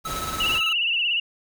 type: noise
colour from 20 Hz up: pink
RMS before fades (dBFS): -32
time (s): 0.04-0.61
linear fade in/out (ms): 50
type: tone with tremolo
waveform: square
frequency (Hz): 1299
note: E6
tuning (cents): -26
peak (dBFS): -28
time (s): 0.05-0.73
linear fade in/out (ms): 5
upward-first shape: square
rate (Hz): 18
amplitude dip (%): 55
type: tone with vibrato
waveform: sine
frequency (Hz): 2794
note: F7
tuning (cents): 0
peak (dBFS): -20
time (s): 0.4-1.2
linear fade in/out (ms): 5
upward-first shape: sine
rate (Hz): 17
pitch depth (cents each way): 86
effects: none